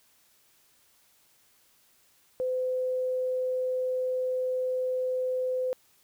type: tone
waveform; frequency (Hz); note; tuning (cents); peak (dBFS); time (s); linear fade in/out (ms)
sine; 510; C5; -44; -26; 2.4-5.73; 0
effects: white hiss -64 dBFS RMS until 6.03 s